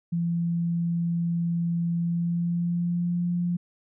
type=tone with pitch glide; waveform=sine; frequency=169.9 to 174.78 Hz; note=F3 to F3; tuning=-47 to +2 cents; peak=-23 dBFS; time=0.12-3.57 s; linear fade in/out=10 ms; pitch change=+49 cents; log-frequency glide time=1.97-3.26 s; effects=none